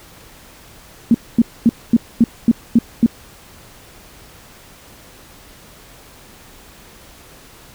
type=tone bursts; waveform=sine; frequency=231.8 Hz; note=A#3; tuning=10 cents flat; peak=-6 dBFS; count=8; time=1.11-3.062 s; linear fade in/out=2 ms; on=34 ms; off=240 ms; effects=pink hiss -43 dBFS RMS until 7.74 s